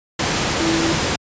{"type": "tone in noise", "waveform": "sine", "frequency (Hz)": 328.7, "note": "E4", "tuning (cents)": -5, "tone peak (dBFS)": -19, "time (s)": [0.6, 0.93], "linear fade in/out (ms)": 5, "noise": "pink", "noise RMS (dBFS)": -19, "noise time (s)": [0.19, 1.16], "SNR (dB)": -3, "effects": ["high-pass 80 Hz 12 dB/octave", "resampled to 16000 Hz"]}